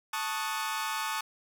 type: chord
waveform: sawtooth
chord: D# half-diminished seventh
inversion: second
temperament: equal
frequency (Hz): 880 / 1108.7 / 1244.5 / 1480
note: A5 / C#6 / D#6 / F#6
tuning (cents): 0 / 0 / 0 / 0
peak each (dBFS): -31 / -33 / -33 / -36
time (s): 0.13-1.21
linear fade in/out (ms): 5
effects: none